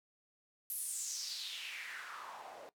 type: noise with band-pass filter sweep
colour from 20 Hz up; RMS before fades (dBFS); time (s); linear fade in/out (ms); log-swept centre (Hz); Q
white; -44; 0.7-2.69; 0; 12000 to 540; 4.1
effects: noise-tail reverb RT60 0.1 s tail -18 dB re dry